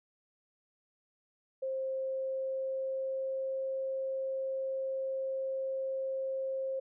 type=tone with pitch glide; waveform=sine; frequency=529 to 532.1 Hz; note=C5 to C5; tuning=+19 to +29 cents; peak=-32 dBFS; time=1.62-6.8 s; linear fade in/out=10 ms; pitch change=+10 cents; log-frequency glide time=1.92-3.63 s; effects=none